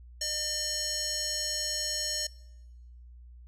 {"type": "tone with band-pass filter", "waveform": "square", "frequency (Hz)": 605, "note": "D#5", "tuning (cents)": -49, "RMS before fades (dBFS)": -32, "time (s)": [0.21, 2.27], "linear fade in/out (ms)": 5, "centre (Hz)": 6000, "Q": 3.4, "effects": ["noise-tail reverb RT60 1.0 s tail -22 dB re dry", "added 60 Hz sine -47 dBFS peak until 3.47 s"]}